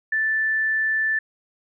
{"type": "tone", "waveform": "sine", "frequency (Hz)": 1760, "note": "A6", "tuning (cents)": 0, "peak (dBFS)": -19, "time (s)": [0.12, 1.19], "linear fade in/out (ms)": 5, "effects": []}